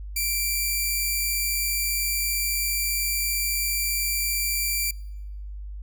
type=tone; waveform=5% pulse; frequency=2349 Hz; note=D7; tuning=in tune; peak=-14 dBFS; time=0.16-4.91 s; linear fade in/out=5 ms; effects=noise-tail reverb RT60 1.0 s tail -25 dB re dry + added 50 Hz sine -33 dBFS peak until 5.82 s